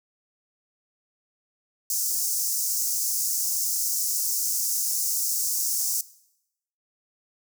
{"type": "high-pass noise", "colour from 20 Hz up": "pink", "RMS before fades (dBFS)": -26, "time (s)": [1.9, 6.01], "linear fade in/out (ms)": 2, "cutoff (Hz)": 5400, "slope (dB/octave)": 48, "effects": ["noise-tail reverb RT60 0.8 s tail -19 dB re dry"]}